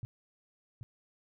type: tone with echo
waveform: sine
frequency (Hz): 117.8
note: A#2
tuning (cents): +19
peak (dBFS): -35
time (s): 0.03-0.05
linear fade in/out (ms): 0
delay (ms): 780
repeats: 1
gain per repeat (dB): -5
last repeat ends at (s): 0.83
effects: none